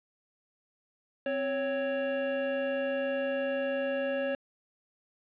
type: tone pair together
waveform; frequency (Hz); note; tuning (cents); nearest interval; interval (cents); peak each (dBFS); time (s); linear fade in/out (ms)
square; 261.6 / 554.3; C4 / C#5; 0 / 0; octave + minor second; 1300; -37 / -30; 1.26-4.35; 2
effects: resampled to 8000 Hz + 10-bit